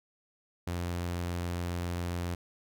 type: tone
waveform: sawtooth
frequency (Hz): 87.31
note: F2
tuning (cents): 0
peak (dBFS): -28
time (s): 0.67-2.35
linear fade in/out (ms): 5
effects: none